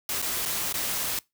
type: noise with dropouts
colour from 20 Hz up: white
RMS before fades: -29 dBFS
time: 0.09-1.19 s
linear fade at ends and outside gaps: 2 ms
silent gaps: 0.218-0.224 / 0.454-0.458 / 0.726-0.74 s
effects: noise-tail reverb RT60 0.2 s tail -23 dB re dry